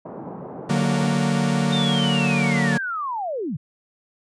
pink band-pass noise, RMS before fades -35 dBFS, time 0.05-1.17 s, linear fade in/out 10 ms, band 150 to 910 Hz, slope 24 dB/octave
45% pulse chord, D augmented, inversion none, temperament equal, 146.83 / 185 / 233.1 Hz, D3 / F#3 / A#3, 0 / 0 / 0 cents, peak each -23 dBFS, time 0.69-2.78 s, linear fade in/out 10 ms
sine linear sweep, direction down, 3665 to 117.1 Hz, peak -24 dBFS, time 1.72-3.57 s, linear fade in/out 10 ms
effects resampled to 22050 Hz

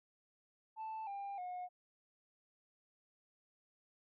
sine tone with pitch steps, 880 / 797.7 / 723.1 Hz, A5 / G5 / F#5, 0 / +30 / -40 cents, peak -39 dBFS, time 0.76-1.69 s, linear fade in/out 50 ms, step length 310 ms, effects tanh soft clip ceiling -40 dBFS

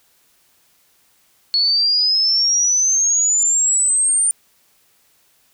sine exponential sweep, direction up, 4366 to 9040 Hz, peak -13 dBFS, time 1.54-4.31 s, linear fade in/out 0 ms, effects white hiss -58 dBFS RMS until 5.53 s

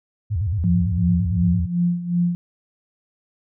sine tone with vibrato, 92.5 Hz, F#2, in tune, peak -19 dBFS, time 0.3-1.67 s, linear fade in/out 20 ms, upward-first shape square, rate 8.9 Hz, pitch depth 220 cents each way
sine tone with tremolo, 174.61 Hz, F3, in tune, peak -15 dBFS, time 0.64-2.35 s, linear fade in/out 0 ms, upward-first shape sine, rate 2.7 Hz, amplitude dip 75%
effects none

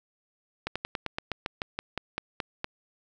slowing click train, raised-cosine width 0.3 ms, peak -14 dBFS, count 14, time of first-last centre 0.67-2.644 s, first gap 86 ms, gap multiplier 1.09, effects none

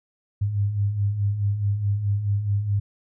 sine beating tone pair, 98 / 102.7 Hz, G2 / G#2, 0 / -19 cents, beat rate 4.7 Hz, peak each -29 / -21 dBFS, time 0.41-2.8 s, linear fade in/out 10 ms, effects none

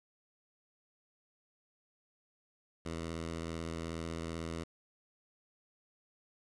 10% pulse tone with vibrato, 82.41 Hz, E2, in tune, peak -30 dBFS, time 2.85-4.64 s, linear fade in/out 10 ms, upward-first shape square, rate 16 Hz, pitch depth 20 cents each way, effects resampled to 22050 Hz + 10-bit

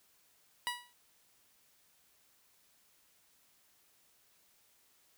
15% pulse tone with exponential decay, 972 Hz, B5, 28 cents flat, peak -24 dBFS, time 0.67-0.93 s, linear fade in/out 0 ms, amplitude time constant 55 ms, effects white hiss -69 dBFS RMS until 5.17 s

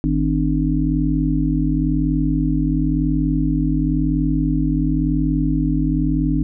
harmonic tone with a mistuned harmonic, 51.7 Hz, G#1, 7 cents flat, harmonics 1 / 3 / 5 / 6, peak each -21 / -21 / -21 / -21 dBFS, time 0.04-6.43 s, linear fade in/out 0 ms, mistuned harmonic 6, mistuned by -61 cents, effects none

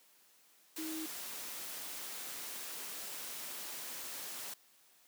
sine tone in noise, 317.6 Hz, D#4, 36 cents sharp, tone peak -39 dBFS, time 0.78-1.06 s, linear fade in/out 5 ms, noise white, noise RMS -44 dBFS, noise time 0.76-4.54 s, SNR +2 dB, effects white hiss -66 dBFS RMS until 5.07 s + high-pass 200 Hz 12 dB/octave

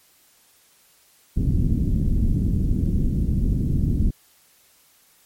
pink low-pass noise, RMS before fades -20 dBFS, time 1.36-4.11 s, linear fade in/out 10 ms, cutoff 250 Hz, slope 24 dB/octave, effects white hiss -57 dBFS RMS until 5.25 s + MP3 64 kbps

